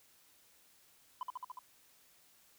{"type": "tone with echo", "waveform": "sine", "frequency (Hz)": 1005, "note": "B5", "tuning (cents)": 30, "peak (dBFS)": -33, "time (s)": [1.21, 1.23], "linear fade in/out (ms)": 2, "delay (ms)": 72, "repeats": 5, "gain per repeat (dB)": -2, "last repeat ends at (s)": 1.59, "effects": ["tanh soft clip ceiling -35 dBFS", "white hiss -66 dBFS RMS until 2.58 s"]}